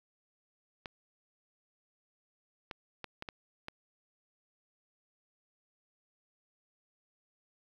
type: clicks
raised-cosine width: 0.3 ms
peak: -24 dBFS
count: 6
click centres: 0.858 / 2.712 / 3.043 / 3.224 / 3.288 / 3.684 s
effects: 9-bit